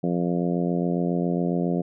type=harmonic tone; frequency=87.31 Hz; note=F2; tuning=in tune; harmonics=2 / 3 / 4 / 5 / 6 / 7 / 8; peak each=-24 / -28 / -30 / -32 / -34 / -35 / -36 dBFS; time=0.03-1.82 s; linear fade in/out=10 ms; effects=none